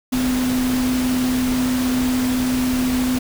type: tone in noise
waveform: sine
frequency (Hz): 253.3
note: B3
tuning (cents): +44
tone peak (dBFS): -17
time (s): 0.12-3.19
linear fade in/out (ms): 10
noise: pink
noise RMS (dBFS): -27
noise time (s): 0.12-3.19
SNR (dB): +7
effects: none